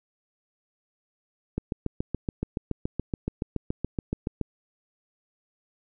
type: click train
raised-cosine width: 3 ms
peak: -14 dBFS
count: 21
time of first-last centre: 1.58-4.413 s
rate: 7.06 Hz
effects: none